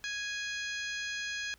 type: harmonic tone with a mistuned harmonic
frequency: 830 Hz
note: G#5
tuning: 1 cent flat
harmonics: 2 / 3 / 4 / 5 / 6 / 7 / 8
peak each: -37 / -41 / -43 / -45 / -47 / -48 / -49 dBFS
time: 0.04-1.54 s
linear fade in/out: 0 ms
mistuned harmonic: 7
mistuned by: +80 cents
effects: added 60 Hz sine -64 dBFS peak until 1.58 s + pink hiss -64 dBFS RMS until 1.58 s